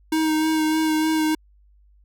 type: tone with vibrato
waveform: square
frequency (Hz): 313.9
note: D#4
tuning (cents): +15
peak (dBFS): -19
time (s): 0.12-1.35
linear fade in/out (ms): 5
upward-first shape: sine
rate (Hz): 3.3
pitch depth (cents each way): 18
effects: added 50 Hz sine -52 dBFS peak until 2.04 s